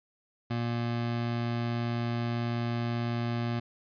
25% pulse tone, 118.3 Hz, A#2, 26 cents sharp, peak -25 dBFS, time 0.5-3.6 s, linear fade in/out 10 ms, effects resampled to 11025 Hz

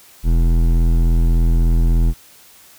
sine tone with hard clipping, 41.74 Hz, E1, 22 cents sharp, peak -13 dBFS, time 0.23-2.14 s, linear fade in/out 50 ms, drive 13 dB, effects white hiss -46 dBFS RMS until 2.78 s

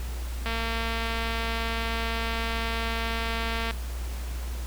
click train, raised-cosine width 0.3 ms, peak -15 dBFS, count 742, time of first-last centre 0.46-3.71 s, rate 228 Hz, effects added 60 Hz sine -30 dBFS peak until 4.66 s + pink hiss -43 dBFS RMS until 4.66 s

